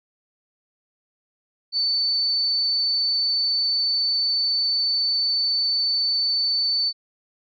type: tone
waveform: sine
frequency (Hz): 4514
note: C#8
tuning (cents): +31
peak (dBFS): -19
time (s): 1.72-6.93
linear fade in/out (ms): 50
effects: none